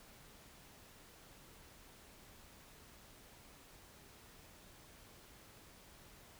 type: silence
effects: pink hiss -60 dBFS RMS until 6.39 s

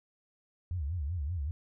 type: tone with vibrato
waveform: sine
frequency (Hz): 79.4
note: D#2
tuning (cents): +36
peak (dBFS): -31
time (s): 0.71-1.51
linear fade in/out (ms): 0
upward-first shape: sine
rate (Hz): 5.2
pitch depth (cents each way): 250
effects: none

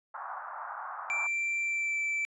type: band-pass noise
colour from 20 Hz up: white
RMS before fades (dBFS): -40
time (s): 0.14-1.27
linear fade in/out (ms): 5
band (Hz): 720 to 1400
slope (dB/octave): 48
type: tone with pitch glide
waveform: triangle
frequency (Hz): 2351 to 2327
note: D7 to D7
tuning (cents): +1 to -17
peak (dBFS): -27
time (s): 1.1-2.25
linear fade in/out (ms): 0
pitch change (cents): -18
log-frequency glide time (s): 1.61-1.99
effects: resampled to 24000 Hz

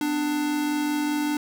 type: tone pair together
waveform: square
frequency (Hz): 251.2 / 296.3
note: B3 / D4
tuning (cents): +30 / +15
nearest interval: minor third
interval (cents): 285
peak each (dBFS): -34 / -24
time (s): 0.01-1.37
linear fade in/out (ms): 2
effects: none

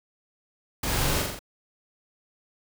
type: noise with echo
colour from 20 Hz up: pink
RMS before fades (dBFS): -28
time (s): 0.83-1.22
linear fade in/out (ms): 5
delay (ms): 43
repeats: 4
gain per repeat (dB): -3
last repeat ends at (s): 1.392
effects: none

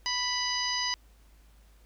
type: harmonic tone with a mistuned harmonic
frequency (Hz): 987.8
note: B5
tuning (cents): 0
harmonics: 1 / 2 / 3 / 4 / 5 / 6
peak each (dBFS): -35 / -35 / -36 / -40 / -31 / -38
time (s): 0.06-0.94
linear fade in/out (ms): 0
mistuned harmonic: 6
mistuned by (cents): +55
effects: added 52 Hz sine -55 dBFS peak until 1.85 s + pink hiss -65 dBFS RMS until 1.85 s

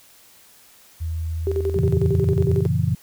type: tone with pitch glide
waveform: sine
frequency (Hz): 81.4 to 83.98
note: E2 to E2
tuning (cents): -21 to +33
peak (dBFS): -23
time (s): 1-2.57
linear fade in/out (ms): 20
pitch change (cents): +54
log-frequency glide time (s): 1.56-2.23
type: tone with tremolo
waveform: sine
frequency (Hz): 392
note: G4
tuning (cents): 0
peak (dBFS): -19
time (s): 1.47-2.66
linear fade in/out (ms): 0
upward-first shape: square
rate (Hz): 11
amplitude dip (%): 70
type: chord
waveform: sine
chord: F# dominant seventh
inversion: none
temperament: just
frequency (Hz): 92.5 / 115.62 / 138.75 / 166.5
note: F#2 / A#2 / C#3 / E3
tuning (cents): 0 / -14 / +2 / +18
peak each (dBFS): -23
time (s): 1.76-2.95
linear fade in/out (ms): 5
effects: tanh soft clip ceiling -4 dBFS + white hiss -51 dBFS RMS until 3.02 s

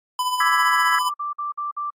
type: tone with tremolo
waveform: square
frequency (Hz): 1002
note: B5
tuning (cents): +25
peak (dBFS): -19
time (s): 0.19-1.09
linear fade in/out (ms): 2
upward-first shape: triangle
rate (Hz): 15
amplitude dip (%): 60
type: chord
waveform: sine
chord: E dominant seventh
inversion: third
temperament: equal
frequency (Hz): 1174.7 / 1318.5 / 1661.2 / 1975.5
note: D6 / E6 / G#6 / B6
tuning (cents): 0 / 0 / 0 / 0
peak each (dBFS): -23 / -21 / -22 / -25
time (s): 0.4-0.99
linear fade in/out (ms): 5
type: tone bursts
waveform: sine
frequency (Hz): 1174.7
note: D6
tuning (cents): 0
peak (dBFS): -24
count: 6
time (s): 0.81-1.905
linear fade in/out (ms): 10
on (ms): 140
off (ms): 51
effects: AAC 48 kbps

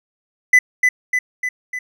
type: tone with echo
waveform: triangle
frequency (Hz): 2003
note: B6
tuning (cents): +24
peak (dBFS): -5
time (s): 0.53-0.59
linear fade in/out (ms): 5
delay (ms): 300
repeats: 4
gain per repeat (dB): -4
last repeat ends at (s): 1.79
effects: none

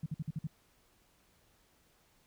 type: tone bursts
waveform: sine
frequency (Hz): 155.1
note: D#3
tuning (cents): -5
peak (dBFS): -33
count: 6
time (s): 0.03-0.471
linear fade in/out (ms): 5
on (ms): 31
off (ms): 51
effects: pink hiss -69 dBFS RMS until 2.26 s

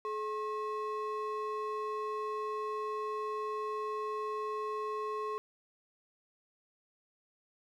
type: ring-modulated tone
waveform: triangle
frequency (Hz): 752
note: F#5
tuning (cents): +28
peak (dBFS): -29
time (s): 0.05-5.38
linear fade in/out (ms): 0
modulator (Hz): 325
effects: none

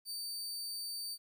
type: tone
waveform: sawtooth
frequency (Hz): 4603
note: D8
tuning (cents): -36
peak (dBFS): -36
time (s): 0.05-1.18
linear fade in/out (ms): 50
effects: 12-bit

